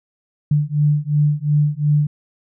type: beating tone pair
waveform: sine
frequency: 146.83 / 149.63 Hz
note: D3 / D3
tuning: 0 / +33 cents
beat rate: 2.8 Hz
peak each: -17 dBFS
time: 0.51-2.07 s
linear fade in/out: 5 ms
effects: none